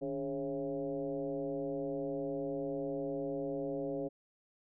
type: tone with frequency modulation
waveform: sine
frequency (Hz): 415.3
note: G#4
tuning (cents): 0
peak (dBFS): -34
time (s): 0.01-4.09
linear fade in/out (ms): 20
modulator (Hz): 130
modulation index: 1.5
effects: none